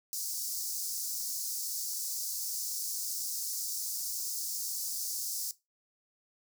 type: high-pass noise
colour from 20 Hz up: pink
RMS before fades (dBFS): -36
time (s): 0.13-5.51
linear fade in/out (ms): 0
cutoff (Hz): 4900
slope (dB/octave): 48
effects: noise-tail reverb RT60 0.2 s tail -17 dB re dry